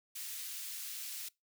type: high-pass noise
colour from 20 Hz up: white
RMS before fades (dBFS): -43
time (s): 0.15-1.29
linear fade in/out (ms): 10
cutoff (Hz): 2400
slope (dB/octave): 12
effects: noise-tail reverb RT60 0.2 s tail -23 dB re dry